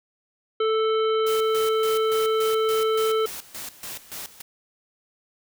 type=harmonic tone; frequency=440 Hz; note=A4; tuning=in tune; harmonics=1 / 3 / 5 / 7 / 9; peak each=-20 / -27 / -40 / -34 / -42 dBFS; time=0.6-3.26 s; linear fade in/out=5 ms
type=noise with tremolo; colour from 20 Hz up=white; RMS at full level=-35 dBFS; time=1.26-4.42 s; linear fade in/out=10 ms; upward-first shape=square; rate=3.5 Hz; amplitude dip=80%
effects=none